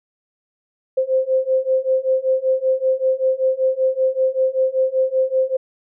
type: beating tone pair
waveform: sine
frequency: 520 / 525.2 Hz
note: C5 / C5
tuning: -11 / +6 cents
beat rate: 5.2 Hz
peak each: -19 / -18 dBFS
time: 0.97-5.57 s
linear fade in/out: 10 ms
effects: none